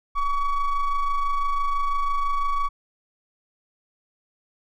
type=ring-modulated tone; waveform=triangle; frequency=560 Hz; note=C#5; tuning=18 cents sharp; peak=-15 dBFS; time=0.15-2.69 s; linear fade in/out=20 ms; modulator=573 Hz; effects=none